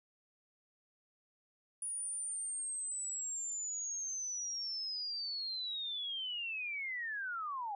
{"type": "linear sweep", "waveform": "sine", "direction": "down", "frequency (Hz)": [9730, 784], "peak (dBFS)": -37, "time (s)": [1.82, 7.75], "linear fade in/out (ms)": 2, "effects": []}